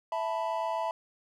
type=chord; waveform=triangle; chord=E suspended fourth; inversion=none; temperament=equal; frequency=659.3 / 880 / 987.8 Hz; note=E5 / A5 / B5; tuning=0 / 0 / 0 cents; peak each=-31 / -32 / -32 dBFS; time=0.12-0.91 s; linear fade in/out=2 ms; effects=none